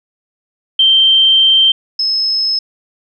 sine tone pair in turn, 3136 / 5187 Hz, G7 / E8, 0 / -29 cents, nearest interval major sixth, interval 871 cents, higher second, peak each -6 / -12 dBFS, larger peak first, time 0.79-1.72 / 1.99-2.59 s, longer first, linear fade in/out 5 ms, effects none

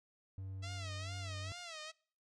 triangle tone, 95.8 Hz, G2, 39 cents flat, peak -40 dBFS, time 0.38-1.52 s, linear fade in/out 0 ms
5% pulse tone with vibrato, 659.3 Hz, E5, in tune, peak -33 dBFS, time 0.62-1.92 s, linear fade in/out 20 ms, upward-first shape sine, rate 2.3 Hz, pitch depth 130 cents each way
effects noise-tail reverb RT60 0.5 s tail -25 dB re dry + low-pass 6000 Hz 12 dB/octave

